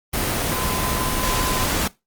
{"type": "tone in noise", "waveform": "sine", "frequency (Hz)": 1022, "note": "C6", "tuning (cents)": -41, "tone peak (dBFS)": -27, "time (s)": [0.51, 1.65], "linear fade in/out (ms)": 10, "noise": "pink", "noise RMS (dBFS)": -22, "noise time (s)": [0.13, 1.88], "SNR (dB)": -8, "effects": ["noise-tail reverb RT60 0.2 s tail -19 dB re dry", "Opus 24 kbps"]}